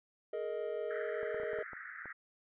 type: chord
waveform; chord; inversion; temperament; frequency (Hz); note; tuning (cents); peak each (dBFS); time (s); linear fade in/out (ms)
triangle; Ab suspended second; none; equal with one note detuned; 420.9 / 466.2 / 622.3; Ab4 / Bb4 / Eb5; +23 / 0 / 0; -38; 0.33-1.63; 5
type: band-pass noise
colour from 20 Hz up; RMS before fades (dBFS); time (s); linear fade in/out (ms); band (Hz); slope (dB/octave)
white; -47; 0.9-2.13; 5; 1300 to 2000; 96
type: clicks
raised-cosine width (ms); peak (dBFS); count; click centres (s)
1; -35; 8; 1.231 / 1.345 / 1.4 / 1.434 / 1.533 / 1.587 / 1.733 / 2.057
effects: resampled to 8000 Hz